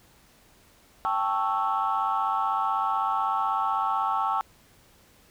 sine chord, A dominant seventh, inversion third, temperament equal, 784 / 880 / 1108.7 / 1318.5 Hz, G5 / A5 / C#6 / E6, 0 / 0 / 0 / 0 cents, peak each -28 dBFS, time 1.05-4.41 s, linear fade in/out 0 ms, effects tanh soft clip ceiling -16 dBFS + pink hiss -58 dBFS RMS until 5.3 s

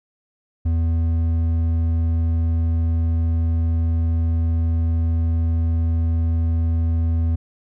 triangle tone with hard clipping, 82.41 Hz, E2, in tune, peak -18 dBFS, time 0.65-7.36 s, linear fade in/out 10 ms, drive 9 dB, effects none

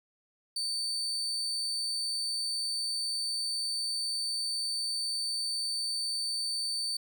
35% pulse tone, 4558 Hz, C#8, 47 cents sharp, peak -29 dBFS, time 0.56-6.97 s, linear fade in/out 5 ms, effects none

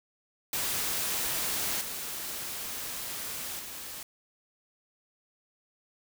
white noise with level steps, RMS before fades -31 / -37 / -41 dBFS, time 0.53-4.03 s, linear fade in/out 2 ms, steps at 1.81 / 3.59 s, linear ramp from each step 2 ms, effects none

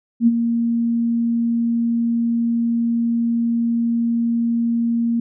sine tone with ADSR envelope, 233.1 Hz, A#3, in tune, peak -8 dBFS, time 0.2-5.2 s, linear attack 70 ms, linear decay 35 ms, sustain -8 dB, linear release 4 ms, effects none

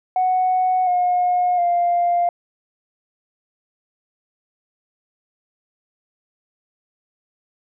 sine tone with pitch steps, 740 / 718.9 / 698.5 Hz, F#5 / F5 / F5, 0 / +50 / 0 cents, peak -14 dBFS, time 0.16-2.29 s, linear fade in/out 2 ms, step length 710 ms, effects tanh soft clip ceiling -11 dBFS

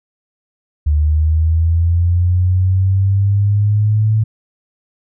sine linear sweep, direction up, 73.9 to 110 Hz, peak -10 dBFS, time 0.86-4.24 s, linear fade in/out 10 ms, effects none

